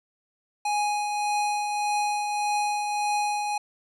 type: tone with tremolo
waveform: square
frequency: 830.6 Hz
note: G#5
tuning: in tune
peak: -23 dBFS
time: 0.65-3.58 s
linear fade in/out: 5 ms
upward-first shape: triangle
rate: 1.7 Hz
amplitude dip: 40%
effects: resampled to 24000 Hz